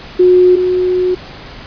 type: tone pair in turn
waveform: sine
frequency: 362.8 / 364.9 Hz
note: F#4 / F#4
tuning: -34 / -24 cents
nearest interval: unison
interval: 10 cents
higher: second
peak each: -4 / -10 dBFS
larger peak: first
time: 0.19-0.56 / 0.56-1.15 s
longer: second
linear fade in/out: 10 ms
effects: pink hiss -32 dBFS RMS until 1.66 s + resampled to 11025 Hz